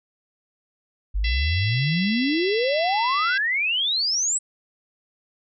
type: exponential sweep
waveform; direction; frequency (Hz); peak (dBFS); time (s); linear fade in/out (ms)
sine; up; 46.25 to 8070; -20; 1.14-4.39; 20
type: harmonic tone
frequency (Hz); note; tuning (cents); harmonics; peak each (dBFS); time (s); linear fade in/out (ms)
670; E5; +28; 3 / 4 / 5 / 6 / 7 / 8; -29 / -31 / -33 / -35 / -36 / -37; 1.24-3.38; 5
effects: none